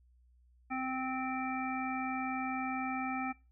harmonic tone, 260.3 Hz, C4, 9 cents flat, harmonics 1 / 3 / 5 / 7 / 9, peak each -37 / -38 / -41 / -47 / -42 dBFS, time 0.7-3.33 s, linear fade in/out 20 ms, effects noise-tail reverb RT60 0.3 s tail -21 dB re dry + added 61 Hz sine -62 dBFS peak until 3.51 s

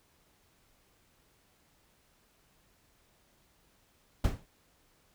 brown noise with exponential decay, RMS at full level -23 dBFS, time 4.24-4.46 s, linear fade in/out 5 ms, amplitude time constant 46 ms, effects pink hiss -68 dBFS RMS until 5.14 s

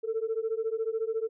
sine beating tone pair, 440 / 454 Hz, A4 / A#4, 0 / -46 cents, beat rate 14 Hz, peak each -30 dBFS, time 0.03-1.29 s, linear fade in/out 20 ms, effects tanh soft clip ceiling -22 dBFS

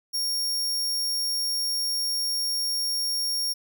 sawtooth tone, 5550 Hz, F8, 12 cents flat, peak -22 dBFS, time 0.13-3.54 s, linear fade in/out 20 ms, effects none

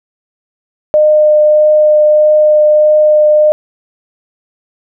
sine tone with vibrato, 607 Hz, D#5, 43 cents flat, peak -4 dBFS, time 0.94-3.52 s, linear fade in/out 0 ms, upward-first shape triangle, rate 1.6 Hz, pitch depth 9 cents each way, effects none

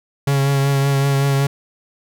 45% pulse tone with vibrato, 138.59 Hz, C#3, in tune, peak -14 dBFS, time 0.27-1.47 s, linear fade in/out 5 ms, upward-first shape triangle, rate 5.3 Hz, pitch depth 25 cents each way, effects none

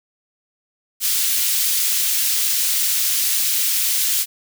white high-pass noise, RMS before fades -19 dBFS, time 1-4.26 s, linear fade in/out 50 ms, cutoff 2800 Hz, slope 12 dB/octave, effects none

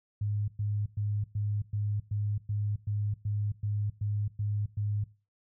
sine tone bursts, 103.83 Hz, G#2, in tune, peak -28 dBFS, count 13, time 0.21-5.04 s, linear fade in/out 5 ms, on 270 ms, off 110 ms, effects noise-tail reverb RT60 0.3 s tail -17 dB re dry

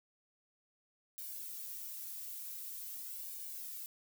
violet noise with flanger, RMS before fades -45 dBFS, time 1.18-3.86 s, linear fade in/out 0 ms, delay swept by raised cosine 1.5 to 3 ms, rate 0.46 Hz, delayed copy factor -1, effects none

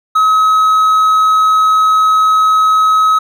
triangle tone, 1278 Hz, D#6, 46 cents sharp, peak -5 dBFS, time 0.15-3.19 s, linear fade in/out 10 ms, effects none

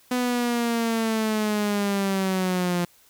sawtooth linear sweep, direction down, 250.2 to 173.9 Hz, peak -18 dBFS, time 0.11-2.85 s, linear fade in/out 5 ms, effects white hiss -57 dBFS RMS until 3.09 s

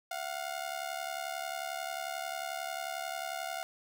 sawtooth ring-modulated tone, 712 Hz, F5, 33 cents sharp, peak -29 dBFS, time 0.11-3.63 s, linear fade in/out 0 ms, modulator 35.6 Hz, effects none

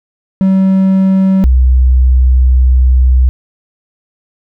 triangle / sine tone pair in turn, 190.9 / 63.5 Hz, G3 / B1, -46 / +49 cents, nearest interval octave + perfect fifth, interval 1905 cents, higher first, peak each -4 dBFS, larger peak neither, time 0.41-1.44 / 1.44-3.29 s, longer second, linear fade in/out 0 ms, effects none

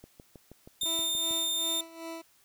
click train, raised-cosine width 2 ms, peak -34 dBFS, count 9, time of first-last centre 0.04-1.31 s, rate 6.3 Hz
sawtooth tone, 3621 Hz, A7, 49 cents sharp, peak -25 dBFS, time 0.81-1.81 s, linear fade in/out 5 ms
20% pulse tone with tremolo, 329.1 Hz, E4, 3 cents flat, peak -32 dBFS, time 0.85-2.22 s, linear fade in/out 10 ms, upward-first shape sine, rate 2.6 Hz, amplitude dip 75%
effects white hiss -64 dBFS RMS until 2.44 s

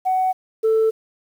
sine tone pair in turn, 748 / 442.7 Hz, F#5 / A4, +19 / +11 cents, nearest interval major sixth, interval 908 cents, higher first, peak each -15 / -12 dBFS, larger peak second, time 0.05-0.33 / 0.63-0.91 s, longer neither, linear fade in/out 20 ms, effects tanh soft clip ceiling -12 dBFS + 8-bit

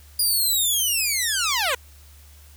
10% pulse linear sweep, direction down, 4897 to 466.2 Hz, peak -12 dBFS, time 0.19-1.75 s, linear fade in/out 5 ms, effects added 73 Hz sine -46 dBFS peak until 2.56 s + white hiss -53 dBFS RMS until 2.56 s

